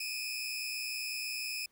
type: tone cluster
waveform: sawtooth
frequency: 2450 / 2576 / 5240 Hz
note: D#7 / E7 / E8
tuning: -27 / -41 / -11 cents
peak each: -36 / -39 / -37 dBFS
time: 0-1.66 s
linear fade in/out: 5 ms
effects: pink hiss -72 dBFS RMS until 1.71 s